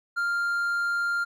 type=tone; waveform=triangle; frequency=1396.9 Hz; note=F6; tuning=in tune; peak=-22 dBFS; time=0.16-1.25 s; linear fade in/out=20 ms; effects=none